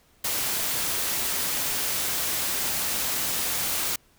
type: noise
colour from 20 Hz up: white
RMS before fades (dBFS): -27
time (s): 0.24-3.96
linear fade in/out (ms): 5
effects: pink hiss -61 dBFS RMS until 4.18 s